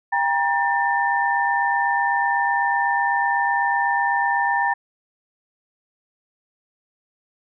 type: tone cluster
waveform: sine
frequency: 798 / 946 / 1789 Hz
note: G5 / A#5 / A6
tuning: +31 / +25 / +28 cents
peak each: -22 dBFS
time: 0.12-4.74 s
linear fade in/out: 10 ms
effects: none